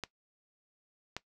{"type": "clicks", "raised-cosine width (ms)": 0.2, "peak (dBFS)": -19, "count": 2, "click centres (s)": [0.037, 1.166], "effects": ["noise-tail reverb RT60 0.1 s tail -18 dB re dry"]}